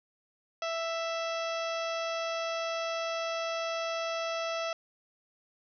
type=harmonic tone; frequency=661 Hz; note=E5; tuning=5 cents sharp; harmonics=1 / 2 / 3 / 4 / 5 / 6 / 7 / 8 / 9; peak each=-33 / -37 / -44 / -41 / -44 / -49 / -50 / -46 / -49 dBFS; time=0.62-4.73 s; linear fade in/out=2 ms; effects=none